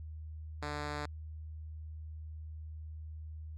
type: tone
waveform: 5% pulse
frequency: 147.8 Hz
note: D3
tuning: 11 cents sharp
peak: -26 dBFS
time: 0.62-1.06 s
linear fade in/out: 5 ms
effects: added 78 Hz sine -42 dBFS peak until 3.57 s + low-pass 6000 Hz 12 dB/octave